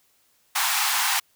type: high-pass noise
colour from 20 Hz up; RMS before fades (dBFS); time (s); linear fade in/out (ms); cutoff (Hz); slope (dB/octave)
pink; -23; 0.55-1.2; 10; 750; 96
effects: white hiss -64 dBFS RMS until 1.35 s